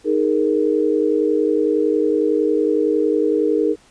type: chord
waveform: sine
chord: D# suspended fourth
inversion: none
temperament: equal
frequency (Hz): 311.1 / 415.3 / 466.2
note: D#4 / G#4 / A#4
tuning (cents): 0 / 0 / 0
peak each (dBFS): -19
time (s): 0.04-3.76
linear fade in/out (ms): 50
effects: pink hiss -52 dBFS RMS until 3.9 s + resampled to 22050 Hz